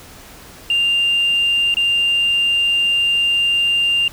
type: tone with dropouts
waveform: sine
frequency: 2794 Hz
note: F7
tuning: in tune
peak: -12 dBFS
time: 0.7-4.08 s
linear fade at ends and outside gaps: 2 ms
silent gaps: 1.742-1.769 s
effects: tanh soft clip ceiling -10 dBFS + pink hiss -40 dBFS RMS until 4.12 s